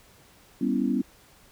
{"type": "chord", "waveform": "sine", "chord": "C# half-diminished seventh", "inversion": "second", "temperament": "equal with one note detuned", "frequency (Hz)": [196, 244, 277.2, 329.6], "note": ["G3", "B3", "C#4", "E4"], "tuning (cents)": [0, -21, 0, 0], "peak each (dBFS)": [-29, -26, -27, -32], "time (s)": [0.61, 1.02], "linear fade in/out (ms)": 5, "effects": ["pink hiss -56 dBFS RMS until 1.51 s"]}